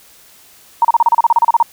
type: tone bursts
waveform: sine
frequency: 932.3 Hz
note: A#5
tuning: in tune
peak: -6 dBFS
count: 14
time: 0.82-1.627 s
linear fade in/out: 2 ms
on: 27 ms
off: 33 ms
effects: white hiss -45 dBFS RMS until 1.72 s